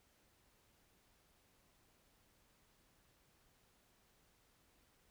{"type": "silence", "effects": ["pink hiss -73 dBFS RMS until 5.1 s"]}